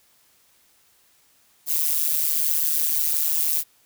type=noise with amplitude modulation; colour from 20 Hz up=violet; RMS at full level=-18 dBFS; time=1.66-3.64 s; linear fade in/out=50 ms; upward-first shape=sine; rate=154 Hz; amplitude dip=100%; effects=white hiss -60 dBFS RMS until 3.85 s